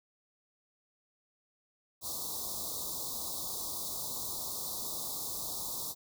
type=band-stop noise; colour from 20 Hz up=white; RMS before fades=-38 dBFS; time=2.01-5.95 s; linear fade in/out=50 ms; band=1200 to 3600 Hz; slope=96 dB/octave; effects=none